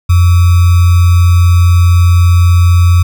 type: tone with sample-and-hold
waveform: sine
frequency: 87.6 Hz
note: F2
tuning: 6 cents sharp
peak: -3 dBFS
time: 0.09-3.03 s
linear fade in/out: 10 ms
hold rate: 1225 Hz
effects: none